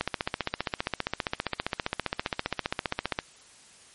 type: click train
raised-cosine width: 0.3 ms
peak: -10 dBFS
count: 49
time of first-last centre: 0.01-3.189 s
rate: 15.1 Hz
effects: white hiss -54 dBFS RMS until 3.94 s + MP3 48 kbps